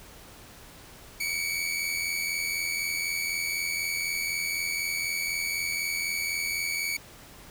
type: tone pair together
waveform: sawtooth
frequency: 2217 / 2301 Hz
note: C#7 / D7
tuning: 0 / -36 cents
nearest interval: minor second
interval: 64 cents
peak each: -28 / -27 dBFS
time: 1.2-6.97 s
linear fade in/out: 5 ms
effects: pink hiss -49 dBFS RMS until 7.5 s